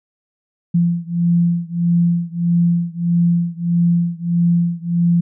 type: beating tone pair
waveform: sine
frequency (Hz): 171 / 172.6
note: F3 / F3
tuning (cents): -36 / -20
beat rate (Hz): 1.6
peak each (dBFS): -16 / -17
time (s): 0.74-5.21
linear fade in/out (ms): 10
effects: none